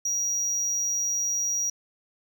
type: tone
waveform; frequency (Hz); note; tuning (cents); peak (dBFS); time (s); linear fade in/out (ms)
triangle; 5750; F8; +50; -23; 0.05-1.7; 5
effects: none